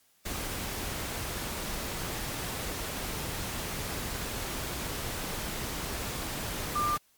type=tone in noise; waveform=sine; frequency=1194 Hz; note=D6; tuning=28 cents sharp; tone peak=-26 dBFS; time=6.75-6.97 s; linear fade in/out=10 ms; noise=pink; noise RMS=-35 dBFS; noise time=0.25-6.98 s; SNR=+6 dB; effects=white hiss -66 dBFS RMS until 7.17 s + MP3 96 kbps